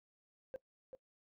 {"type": "tone with echo", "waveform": "sine", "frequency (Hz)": 523.3, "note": "C5", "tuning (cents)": 0, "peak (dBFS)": -37, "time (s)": [0.54, 0.56], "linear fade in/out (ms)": 0, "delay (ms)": 390, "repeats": 1, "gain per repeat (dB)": -9, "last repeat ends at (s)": 0.95, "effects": ["noise-tail reverb RT60 0.1 s tail -22 dB re dry", "tanh soft clip ceiling -39 dBFS"]}